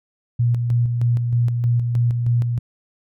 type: tone with tremolo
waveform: sine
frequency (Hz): 119.5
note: A#2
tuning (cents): +43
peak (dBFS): -14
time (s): 0.39-2.59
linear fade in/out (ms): 10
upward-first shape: square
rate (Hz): 3.2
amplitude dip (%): 40
effects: none